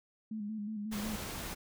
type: tone with vibrato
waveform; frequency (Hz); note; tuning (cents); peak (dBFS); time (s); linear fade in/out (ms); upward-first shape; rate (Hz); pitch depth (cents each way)
sine; 212.1; G#3; +37; -36; 0.31-1.16; 5; square; 5.5; 48
type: noise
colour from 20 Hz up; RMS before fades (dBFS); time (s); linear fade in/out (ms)
pink; -41; 0.91-1.55; 20
effects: none